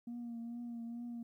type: tone with vibrato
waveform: sine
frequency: 235.6 Hz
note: A#3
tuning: 19 cents sharp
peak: -39 dBFS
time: 0.07-1.23 s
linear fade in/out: 5 ms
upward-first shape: triangle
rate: 2.3 Hz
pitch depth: 37 cents each way
effects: tanh soft clip ceiling -39 dBFS + 13-bit